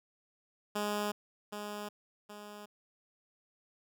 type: tone with echo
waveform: 10% pulse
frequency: 207.7 Hz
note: G#3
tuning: in tune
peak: -24 dBFS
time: 0.75-1.12 s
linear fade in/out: 10 ms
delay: 770 ms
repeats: 2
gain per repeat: -7 dB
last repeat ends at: 2.66 s
effects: none